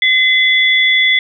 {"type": "tone pair together", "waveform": "sine", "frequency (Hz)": [2043, 3436], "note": ["C7", "A7"], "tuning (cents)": [-42, -42], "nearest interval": "major sixth", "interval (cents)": 900, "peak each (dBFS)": [-10, -13], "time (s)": [0.02, 1.19], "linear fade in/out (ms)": 2, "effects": []}